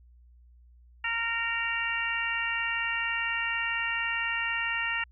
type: harmonic tone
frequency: 462.1 Hz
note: A#4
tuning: 15 cents flat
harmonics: 2 / 3 / 4 / 5 / 6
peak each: -38 / -36 / -31 / -36 / -32 dBFS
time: 1.04-5.04 s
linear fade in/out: 5 ms
effects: added 60 Hz sine -53 dBFS peak until 5.11 s